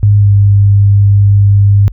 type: tone with pitch glide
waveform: sine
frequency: 102.6 to 100.55 Hz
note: G#2 to G2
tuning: -21 to +44 cents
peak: -3 dBFS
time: 0.03-1.88 s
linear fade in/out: 0 ms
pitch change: -35 cents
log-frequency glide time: 0.18-0.28 s
effects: added 50 Hz sine -23 dBFS peak until 1.92 s